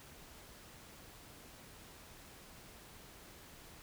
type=silence; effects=pink hiss -56 dBFS RMS until 3.82 s